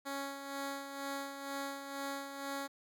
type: tone with tremolo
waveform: 10% pulse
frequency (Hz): 277.2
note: C#4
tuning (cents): 0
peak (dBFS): -29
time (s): 0.05-2.68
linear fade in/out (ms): 20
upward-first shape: sine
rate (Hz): 2.1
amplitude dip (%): 55
effects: none